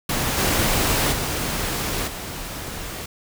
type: noise with level steps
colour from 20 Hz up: pink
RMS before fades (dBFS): -23 / -20 / -25 / -32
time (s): 0.09-3.06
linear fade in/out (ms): 5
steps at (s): 0.37 / 1.12 / 2.07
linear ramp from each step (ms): 10
effects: none